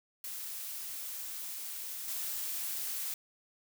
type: noise with level steps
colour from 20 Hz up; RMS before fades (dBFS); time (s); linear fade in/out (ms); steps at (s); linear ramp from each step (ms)
blue; -41 / -37; 0.24-3.14; 2; 2.08; 2
effects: none